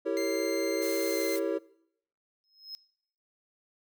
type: chord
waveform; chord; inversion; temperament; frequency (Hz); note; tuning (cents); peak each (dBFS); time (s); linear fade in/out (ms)
triangle; E diminished seventh; none; equal with one note detuned; 329.6 / 392 / 457.1 / 554.4; E4 / G4 / Bb4 / Db5; 0 / 0 / -34 / 0; -31; 0.05-1.59; 20
type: tone with pitch glide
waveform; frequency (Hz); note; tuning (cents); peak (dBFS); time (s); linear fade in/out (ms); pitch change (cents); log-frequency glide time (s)
20% pulse; 2093 to 2075; C7 to C7; 0 to -15; -31; 0.17-1.36; 0; -15; 1.07-1.25
type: noise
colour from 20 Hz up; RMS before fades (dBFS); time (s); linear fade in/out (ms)
blue; -40; 0.81-1.4; 20
type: tone with exponential growth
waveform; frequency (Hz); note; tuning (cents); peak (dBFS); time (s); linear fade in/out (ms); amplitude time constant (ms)
triangle; 5150; E8; -41; -34; 2.44-2.75; 0; 67
effects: noise-tail reverb RT60 0.7 s tail -21 dB re dry